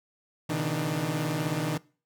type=tone cluster; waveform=sawtooth; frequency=124.3 / 142.7 / 159.1 / 299.3 Hz; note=B2 / D3 / D#3 / D4; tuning=+12 / -49 / +39 / +33 cents; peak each=-32 / -31 / -26 / -29 dBFS; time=0.49-1.78 s; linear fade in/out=10 ms; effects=noise-tail reverb RT60 0.4 s tail -23 dB re dry